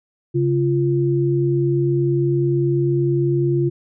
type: tone pair together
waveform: sine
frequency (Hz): 137.5 / 346.5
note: C#3 / F4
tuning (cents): -14 / -14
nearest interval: octave + major third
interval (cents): 1600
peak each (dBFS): -18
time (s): 0.34-3.7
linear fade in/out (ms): 20
effects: none